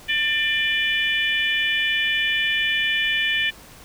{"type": "harmonic tone with a mistuned harmonic", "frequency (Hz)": 596, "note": "D5", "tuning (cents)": 25, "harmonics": [3, 4, 5, 6], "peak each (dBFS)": [-23, -24, -24, -30], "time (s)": [0.08, 3.51], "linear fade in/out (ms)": 20, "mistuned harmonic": 6, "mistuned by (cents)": -56, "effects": ["pink hiss -45 dBFS RMS until 3.84 s"]}